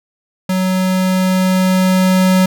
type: tone with level ramp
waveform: square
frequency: 186.1 Hz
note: F#3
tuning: 10 cents sharp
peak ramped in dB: -14 to -9 dBFS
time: 0.49-2.46 s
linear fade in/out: 5 ms
effects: none